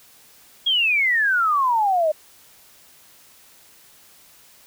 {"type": "exponential sweep", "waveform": "sine", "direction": "down", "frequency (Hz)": [3322, 600], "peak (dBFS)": -16, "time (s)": [0.66, 2.12], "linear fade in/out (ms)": 10, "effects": ["white hiss -51 dBFS RMS until 4.66 s"]}